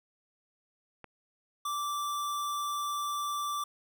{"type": "click", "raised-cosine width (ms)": 0.5, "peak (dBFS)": -30, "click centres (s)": 1.043}
{"type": "tone", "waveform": "square", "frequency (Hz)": 1169, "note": "D6", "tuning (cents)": -8, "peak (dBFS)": -32, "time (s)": [1.65, 3.64], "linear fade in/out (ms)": 5}
{"effects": []}